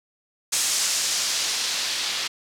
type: noise with low-pass filter sweep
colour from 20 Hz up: blue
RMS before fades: -25 dBFS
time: 0.52-2.28 s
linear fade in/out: 10 ms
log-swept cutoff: 7400 to 3900 Hz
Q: 1.3
effects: none